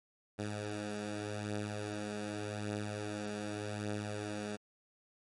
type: beating tone pair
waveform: 10% pulse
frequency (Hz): 103.83 / 104.68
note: G#2 / G#2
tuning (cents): 0 / +14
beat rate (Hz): 0.85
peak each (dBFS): -36 / -30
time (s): 0.38-4.57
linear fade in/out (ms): 20
effects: MP3 48 kbps